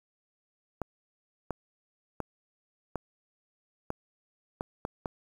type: clicks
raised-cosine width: 1 ms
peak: -18 dBFS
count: 8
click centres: 0.817 / 1.507 / 2.203 / 2.957 / 3.904 / 4.609 / 4.851 / 5.058 s
effects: 8-bit